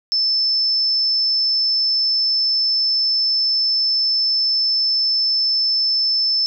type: tone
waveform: sine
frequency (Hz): 5274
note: E8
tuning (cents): 0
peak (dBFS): -15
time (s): 0.12-6.46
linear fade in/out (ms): 0
effects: none